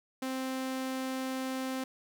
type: tone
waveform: sawtooth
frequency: 261.6 Hz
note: C4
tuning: in tune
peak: -29 dBFS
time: 0.22-1.84 s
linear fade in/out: 5 ms
effects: none